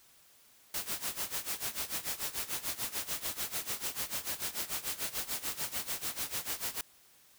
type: noise with tremolo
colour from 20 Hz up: white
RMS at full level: -34 dBFS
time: 0.74-6.81 s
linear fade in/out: 2 ms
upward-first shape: sine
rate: 6.8 Hz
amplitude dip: 85%
effects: white hiss -62 dBFS RMS until 7.38 s